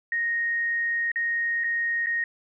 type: tone with dropouts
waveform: sine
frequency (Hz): 1864.7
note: A#6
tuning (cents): 0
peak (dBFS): -23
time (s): 0.12-2.24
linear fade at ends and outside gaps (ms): 2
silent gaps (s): 1.117-1.158 / 1.638-1.642 / 2.061-2.068
effects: none